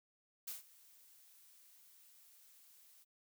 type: noise with ADSR envelope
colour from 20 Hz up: blue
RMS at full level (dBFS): -43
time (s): 0.47-3.05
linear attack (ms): 10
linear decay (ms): 140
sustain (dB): -21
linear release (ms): 28
effects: none